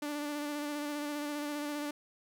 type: tone with vibrato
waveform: sawtooth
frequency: 293.7 Hz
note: D4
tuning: in tune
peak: -31 dBFS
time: 0.02-1.91 s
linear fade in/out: 5 ms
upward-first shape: square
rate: 15 Hz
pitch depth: 19 cents each way
effects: 11-bit